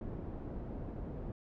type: low-pass noise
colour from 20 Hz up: pink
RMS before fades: -42 dBFS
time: 0.01-1.32 s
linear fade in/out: 2 ms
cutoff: 500 Hz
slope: 12 dB/octave
effects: none